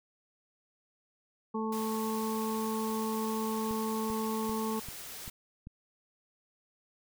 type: harmonic tone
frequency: 220 Hz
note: A3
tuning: in tune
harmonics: 1 / 2 / 4 / 5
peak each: -33 / -36 / -39 / -40 dBFS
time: 1.54-4.8 s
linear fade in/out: 10 ms
type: noise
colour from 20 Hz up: white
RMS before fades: -44 dBFS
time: 1.72-5.3 s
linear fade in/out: 5 ms
type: click train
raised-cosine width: 5 ms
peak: -32 dBFS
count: 6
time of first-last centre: 3.71-5.671 s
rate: 2.55 Hz
effects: none